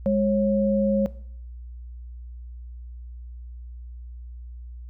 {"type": "tone pair together", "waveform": "sine", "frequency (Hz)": [205.4, 545.5], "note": ["G#3", "C#5"], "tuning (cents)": [-19, -28], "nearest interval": "octave + perfect fourth", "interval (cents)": 1691, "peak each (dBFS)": -21, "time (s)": [0.06, 1.06], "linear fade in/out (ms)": 0, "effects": ["noise-tail reverb RT60 0.6 s tail -19 dB re dry", "added 60 Hz sine -36 dBFS peak until 4.89 s"]}